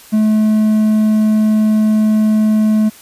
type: tone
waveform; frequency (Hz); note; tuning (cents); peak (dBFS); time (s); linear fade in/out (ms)
triangle; 215.5; A3; -36; -7; 0.12-2.9; 20
effects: white hiss -40 dBFS RMS until 3.01 s + resampled to 32000 Hz